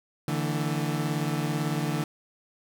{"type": "chord", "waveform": "30% pulse", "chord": "D suspended second", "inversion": "none", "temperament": "equal with one note detuned", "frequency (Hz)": [146.83, 164.81, 224.9], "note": ["D3", "E3", "A3"], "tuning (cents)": [0, 0, 38], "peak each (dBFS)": [-26, -28, -32], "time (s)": [0.28, 2.04], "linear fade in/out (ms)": 2, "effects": []}